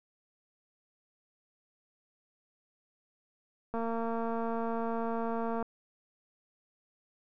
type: click train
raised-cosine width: 1 ms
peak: -22 dBFS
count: 433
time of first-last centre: 3.74-5.626 s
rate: 229 Hz
effects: none